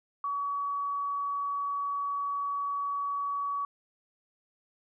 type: tone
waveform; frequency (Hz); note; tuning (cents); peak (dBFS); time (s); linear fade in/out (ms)
sine; 1133; C#6; +37; -29; 0.24-3.65; 2
effects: none